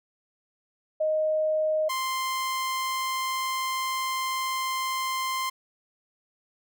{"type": "tone pair in turn", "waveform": ["sine", "sawtooth"], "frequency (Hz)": [622.3, 1046.6], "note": ["D#5", "C6"], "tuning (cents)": [0, 0], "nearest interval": "major sixth", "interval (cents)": 900, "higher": "second", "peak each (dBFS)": [-22, -23], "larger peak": "first", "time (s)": [[1, 1.89], [1.89, 5.5]], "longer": "second", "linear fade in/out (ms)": 10, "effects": []}